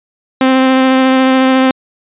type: tone with vibrato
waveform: sawtooth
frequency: 261.6 Hz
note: C4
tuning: in tune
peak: -3 dBFS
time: 0.41-1.71 s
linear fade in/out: 2 ms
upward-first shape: sine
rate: 14 Hz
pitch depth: 11 cents each way
effects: resampled to 8000 Hz